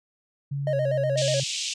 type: tone with pitch glide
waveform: sine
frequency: 140.4 to 133.75 Hz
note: C#3 to C3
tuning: +22 to +38 cents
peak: -26 dBFS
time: 0.51-1.44 s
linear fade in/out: 10 ms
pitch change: -84 cents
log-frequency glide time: 0.68-0.79 s
type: tone with vibrato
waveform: triangle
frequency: 585 Hz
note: D5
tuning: 7 cents flat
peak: -21 dBFS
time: 0.67-1.4 s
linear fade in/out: 2 ms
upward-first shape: square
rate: 8.2 Hz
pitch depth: 94 cents each way
type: band-pass noise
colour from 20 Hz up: pink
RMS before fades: -30 dBFS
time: 1.17-1.74 s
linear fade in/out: 10 ms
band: 2600 to 7900 Hz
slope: 48 dB/octave
effects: none